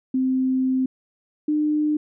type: tone pair in turn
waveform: sine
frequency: 260 / 301.8 Hz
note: C4 / D4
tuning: -11 / +47 cents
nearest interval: minor third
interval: 258 cents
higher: second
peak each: -18 dBFS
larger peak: neither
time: 0.14-0.86 / 1.48-1.97 s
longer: first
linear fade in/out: 5 ms
effects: none